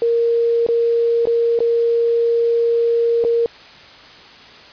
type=tone with dropouts; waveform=sine; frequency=466.2 Hz; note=A#4; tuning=in tune; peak=-13 dBFS; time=0.02-3.46 s; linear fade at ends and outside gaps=1 ms; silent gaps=0.665-0.687 / 1.255-1.271 / 1.59-1.604 / 3.24-3.248 s; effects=white hiss -41 dBFS RMS until 4.72 s + resampled to 11025 Hz